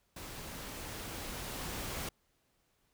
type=noise with level ramp; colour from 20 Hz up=pink; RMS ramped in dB=-46 to -39 dBFS; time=0.16-2.09 s; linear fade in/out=5 ms; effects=pink hiss -75 dBFS RMS until 2.93 s